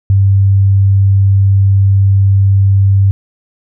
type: tone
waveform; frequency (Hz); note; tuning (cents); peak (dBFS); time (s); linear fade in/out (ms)
sine; 98; G2; 0; -5; 0.1-3.11; 0
effects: none